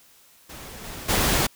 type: noise with level steps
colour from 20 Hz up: pink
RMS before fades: -40 / -37 / -21 dBFS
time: 0.49-1.47 s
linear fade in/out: 10 ms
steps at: 0.83 / 1.08 s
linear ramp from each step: 20 ms
effects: white hiss -55 dBFS RMS until 1.55 s